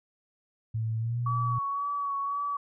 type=tone with pitch glide; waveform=sine; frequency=111.6 to 120.3 Hz; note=A2 to B2; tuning=+25 to -45 cents; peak=-27 dBFS; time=0.74-1.59 s; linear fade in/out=10 ms; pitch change=+130 cents; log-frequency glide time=0.98-1.19 s
type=tone with vibrato; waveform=sine; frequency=1131 Hz; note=C#6; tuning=34 cents sharp; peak=-28 dBFS; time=1.26-2.57 s; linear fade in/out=5 ms; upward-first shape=sine; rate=1.9 Hz; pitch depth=27 cents each way
effects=none